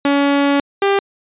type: tone pair in turn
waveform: sawtooth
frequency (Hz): 282.4 / 396.7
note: C#4 / G4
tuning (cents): +32 / +21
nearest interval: tritone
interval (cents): 589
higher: second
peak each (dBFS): -8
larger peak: neither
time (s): 0.05-0.6 / 0.82-0.99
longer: first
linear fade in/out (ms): 2
effects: resampled to 8000 Hz